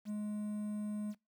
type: tone with quantisation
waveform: triangle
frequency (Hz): 210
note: G#3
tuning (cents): +19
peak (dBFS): -34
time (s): 0.05-1.15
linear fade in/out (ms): 50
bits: 10
effects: noise-tail reverb RT60 0.2 s tail -22 dB re dry